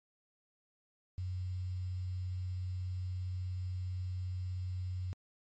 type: tone with quantisation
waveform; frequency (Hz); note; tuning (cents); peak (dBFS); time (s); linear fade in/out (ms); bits
sine; 91.7; F#2; -15; -35; 1.18-5.13; 0; 10
effects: MP3 32 kbps